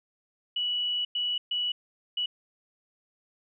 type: tone bursts at uneven times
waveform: sine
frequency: 2943 Hz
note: F#7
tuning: 10 cents flat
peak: -26 dBFS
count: 4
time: 0.56-1.05 / 1.15-1.38 / 1.51-1.72 / 2.17-2.26 s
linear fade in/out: 5 ms
effects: none